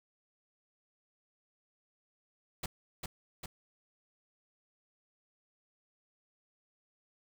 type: noise with echo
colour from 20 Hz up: pink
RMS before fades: -37 dBFS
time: 2.63-2.66 s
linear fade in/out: 5 ms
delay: 400 ms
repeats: 2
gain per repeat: -3 dB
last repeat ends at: 3.46 s
effects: none